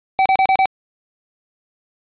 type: tone bursts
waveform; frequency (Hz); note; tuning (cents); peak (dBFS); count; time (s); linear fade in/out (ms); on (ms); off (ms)
square; 767; G5; -38; -12; 5; 0.19-0.656; 0; 66; 34
effects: resampled to 8000 Hz + 9-bit